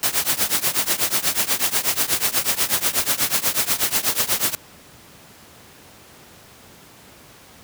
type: noise with tremolo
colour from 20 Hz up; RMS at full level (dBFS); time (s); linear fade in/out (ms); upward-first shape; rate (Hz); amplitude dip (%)
white; -17; 0.03-4.55; 0; triangle; 8.2; 95
effects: pink hiss -46 dBFS RMS until 7.63 s + high-pass 80 Hz 12 dB/octave